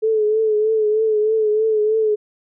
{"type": "tone with vibrato", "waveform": "sine", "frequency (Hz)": 432.6, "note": "A4", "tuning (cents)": -29, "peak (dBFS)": -14, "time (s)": [0.02, 2.16], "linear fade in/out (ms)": 20, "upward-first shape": "triangle", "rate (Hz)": 3.2, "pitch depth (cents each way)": 53, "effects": []}